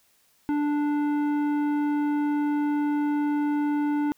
triangle tone with tanh clipping, 293.7 Hz, D4, in tune, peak -24 dBFS, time 0.49-4.12 s, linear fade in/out 0 ms, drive 16 dB, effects white hiss -64 dBFS RMS until 4.17 s

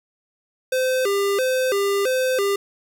square tone with vibrato, 453.6 Hz, A#4, 47 cents flat, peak -19 dBFS, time 0.72-2.56 s, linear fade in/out 5 ms, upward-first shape square, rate 1.5 Hz, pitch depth 220 cents each way, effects 9-bit

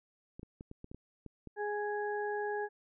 clicks, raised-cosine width 3 ms, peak -33 dBFS, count 9, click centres 0.395 / 0.431 / 0.609 / 0.714 / 0.844 / 0.915 / 0.946 / 1.263 / 1.473 s
harmonic tone, 415.4 Hz, G#4, in tune, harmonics 1 / 2 / 4, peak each -35 / -38 / -41 dBFS, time 1.56-2.69 s, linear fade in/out 50 ms
effects none

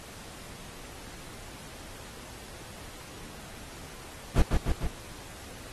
brown noise with echo, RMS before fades -20 dBFS, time 4.36-4.42 s, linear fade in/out 0 ms, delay 150 ms, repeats 3, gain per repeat -3 dB, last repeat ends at 4.87 s, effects pink hiss -46 dBFS RMS until 5.72 s + AAC 32 kbps

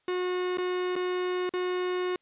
45% pulse tone with dropouts, 363.1 Hz, F#4, 33 cents flat, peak -27 dBFS, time 0.08-2.16 s, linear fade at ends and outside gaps 2 ms, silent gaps 0.573-0.583 / 0.956-0.962 / 1.493-1.537 s, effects white hiss -71 dBFS RMS until 2.21 s + resampled to 8000 Hz

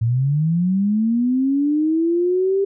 sine linear sweep, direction up, 110.4 to 398.1 Hz, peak -15 dBFS, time 0.01-2.65 s, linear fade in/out 10 ms, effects none

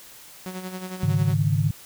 sawtooth tone with tremolo, 185 Hz, F#3, in tune, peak -26 dBFS, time 0.46-1.34 s, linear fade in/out 0 ms, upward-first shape sine, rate 11 Hz, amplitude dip 60%
sine chord, Ab suspended fourth, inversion none, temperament equal with one note detuned, 103.83 / 139.72 / 155.56 Hz, Ab2 / Db3 / Eb3, 0 / +14 / 0 cents, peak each -23 dBFS, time 1.03-1.71 s, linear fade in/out 5 ms
effects white hiss -46 dBFS RMS until 1.85 s

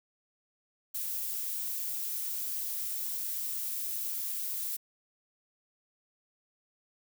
violet noise, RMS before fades -35 dBFS, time 0.94-4.77 s, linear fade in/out 10 ms, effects none

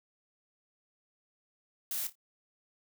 blue noise with echo, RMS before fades -35 dBFS, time 1.91-2.07 s, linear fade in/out 2 ms, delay 28 ms, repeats 3, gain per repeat -12 dB, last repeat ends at 2.154 s, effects none

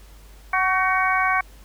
harmonic tone with a mistuned harmonic, 373.3 Hz, F#4, 15 cents sharp, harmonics 2 / 3 / 4 / 5 / 6, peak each -24 / -22 / -24 / -29 / -24 dBFS, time 0.53-1.41 s, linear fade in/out 5 ms, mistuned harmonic 4, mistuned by +40 cents, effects added 50 Hz sine -44 dBFS peak until 1.64 s + pink hiss -52 dBFS RMS until 1.64 s

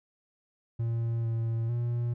triangle tone with pitch steps, 115.7 / 114.3 / 119.3 Hz, A#2 / A#2 / A#2, -13 / -34 / +41 cents, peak -25 dBFS, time 0.79-2.14 s, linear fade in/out 10 ms, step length 450 ms, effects none

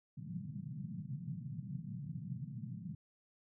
pink band-pass noise, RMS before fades -44 dBFS, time 0.17-2.95 s, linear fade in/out 5 ms, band 120 to 200 Hz, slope 48 dB/octave, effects none

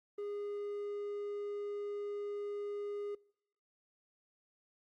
triangle tone, 410 Hz, G#4, 22 cents flat, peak -36 dBFS, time 0.18-3.15 s, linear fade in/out 5 ms, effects noise-tail reverb RT60 0.7 s tail -25 dB re dry + Opus 24 kbps

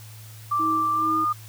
sine tone with pitch glide, 1174.7 to 1217.5 Hz, D6 to D#6, 0 to -38 cents, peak -20 dBFS, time 0.51-1.33 s, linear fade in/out 10 ms, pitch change +62 cents, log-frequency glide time 0.93-1.18 s
sine tone with tremolo, 317.8 Hz, D#4, 37 cents sharp, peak -26 dBFS, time 0.59-1.25 s, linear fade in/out 10 ms, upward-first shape sine, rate 2.3 Hz, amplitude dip 80%
effects added 109 Hz sine -41 dBFS peak until 1.48 s + white hiss -48 dBFS RMS until 1.48 s

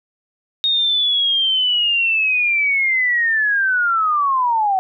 sine linear sweep, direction down, 3729 to 740 Hz, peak -14 dBFS, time 0.64-4.79 s, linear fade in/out 0 ms, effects none

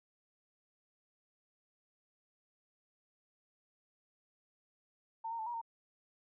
sine tone with pitch steps, 900 / 923 / 880 / 955 / 917 Hz, A5 / A#5 / A5 / A#5 / A#5, +39 / -17 / 0 / +42 / -29 cents, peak -37 dBFS, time 5.24-5.615 s, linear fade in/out 10 ms, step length 75 ms, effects none

